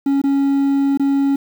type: tone with dropouts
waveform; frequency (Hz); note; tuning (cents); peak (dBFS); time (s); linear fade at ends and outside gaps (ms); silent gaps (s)
triangle; 277.2; C#4; 0; -11; 0.06-1.36; 5; 0.217-0.238 / 0.975-0.996
effects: 7-bit